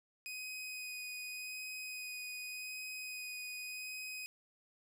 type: tone with vibrato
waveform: sawtooth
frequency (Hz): 2500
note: D#7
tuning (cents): +8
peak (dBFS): -39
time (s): 0.26-4.26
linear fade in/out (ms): 0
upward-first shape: sine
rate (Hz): 0.86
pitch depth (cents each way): 11
effects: none